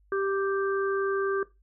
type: harmonic tone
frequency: 392 Hz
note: G4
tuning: in tune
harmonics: 1 / 3 / 4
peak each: -26 / -33 / -34 dBFS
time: 0.12-1.43 s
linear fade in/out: 2 ms
effects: noise-tail reverb RT60 0.2 s tail -17 dB re dry + added 50 Hz sine -59 dBFS peak until 1.62 s